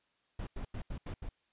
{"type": "noise bursts at uneven times", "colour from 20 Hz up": "brown", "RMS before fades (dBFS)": -39, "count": 6, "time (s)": [[0.39, 0.47], [0.56, 0.65], [0.74, 0.82], [0.9, 0.98], [1.06, 1.14], [1.22, 1.29]], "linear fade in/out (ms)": 5, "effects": ["white hiss -75 dBFS RMS until 1.52 s", "resampled to 8000 Hz"]}